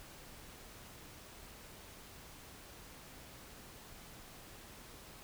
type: silence
effects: pink hiss -54 dBFS RMS until 5.23 s